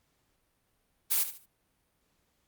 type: noise with echo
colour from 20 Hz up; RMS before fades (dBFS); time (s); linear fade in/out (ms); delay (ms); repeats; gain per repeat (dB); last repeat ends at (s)
blue; -26; 1.1-1.24; 20; 74; 3; -11; 1.462
effects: pink hiss -74 dBFS RMS until 2.47 s + Opus 48 kbps